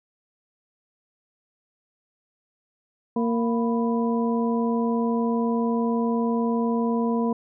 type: harmonic tone with a mistuned harmonic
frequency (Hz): 231.7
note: A#3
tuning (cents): -10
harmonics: 1 / 2 / 3 / 4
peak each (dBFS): -22 / -27 / -34 / -31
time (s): 3.16-7.33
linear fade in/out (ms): 5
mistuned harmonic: 4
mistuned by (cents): +110
effects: none